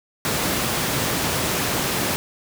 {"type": "high-pass noise", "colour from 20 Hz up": "pink", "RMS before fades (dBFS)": -23, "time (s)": [0.25, 2.16], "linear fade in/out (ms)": 0, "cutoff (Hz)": 100, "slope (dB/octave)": 12, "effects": []}